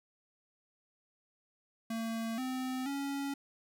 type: tone with pitch steps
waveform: square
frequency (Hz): 226.5 / 257.7 / 278.9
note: A#3 / C4 / C#4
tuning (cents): -50 / -26 / +11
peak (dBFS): -35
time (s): 1.9-3.34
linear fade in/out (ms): 5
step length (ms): 480
effects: none